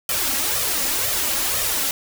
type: noise with flanger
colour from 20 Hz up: white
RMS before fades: -22 dBFS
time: 0.09-1.91 s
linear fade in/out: 2 ms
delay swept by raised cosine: 1.6 to 3.7 ms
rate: 2 Hz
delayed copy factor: +0.65
effects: none